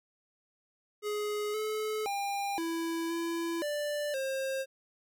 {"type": "tone with pitch steps", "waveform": "square", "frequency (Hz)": [418.3, 430.8, 801, 331.3, 335.4, 589, 534], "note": ["G#4", "A4", "G5", "E4", "E4", "D5", "C5"], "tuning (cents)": [12, -37, 37, 9, 30, 5, 35], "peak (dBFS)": -32, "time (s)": [1.02, 4.66], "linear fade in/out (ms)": 50, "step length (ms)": 520, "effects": []}